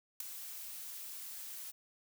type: noise with ADSR envelope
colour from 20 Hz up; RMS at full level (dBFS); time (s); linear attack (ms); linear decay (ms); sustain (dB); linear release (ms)
blue; -35; 0.2-1.72; 4; 7; -11; 21
effects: none